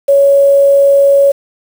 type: tone with quantisation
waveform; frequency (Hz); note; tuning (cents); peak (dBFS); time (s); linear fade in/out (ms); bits
sine; 558; C#5; +11; -4; 0.08-1.32; 10; 5
effects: none